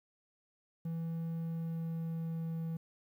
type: tone with pitch glide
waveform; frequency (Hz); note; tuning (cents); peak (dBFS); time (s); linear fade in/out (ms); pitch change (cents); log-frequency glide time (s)
triangle; 164.9 to 163.57; E3 to E3; +1 to -13; -33; 0.85-2.77; 5; -14; 1.39-2.65
effects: 11-bit